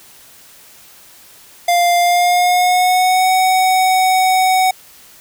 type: tone with pitch glide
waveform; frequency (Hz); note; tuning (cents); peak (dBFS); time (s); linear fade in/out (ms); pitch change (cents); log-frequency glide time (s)
square; 698.5 to 748.6; F5 to F#5; 0 to +20; -11; 1.68-4.71; 5; +120; 1.97-3.31
effects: white hiss -43 dBFS RMS until 5.2 s